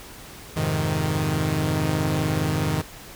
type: chord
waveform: sawtooth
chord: F minor seventh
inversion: none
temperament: equal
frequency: 87.31 / 103.83 / 130.81 / 155.56 Hz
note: F2 / Ab2 / C3 / Eb3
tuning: 0 / 0 / 0 / 0 cents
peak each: -26 / -25 / -25 / -20 dBFS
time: 0.56-2.82 s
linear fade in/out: 10 ms
effects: pink hiss -42 dBFS RMS until 3.15 s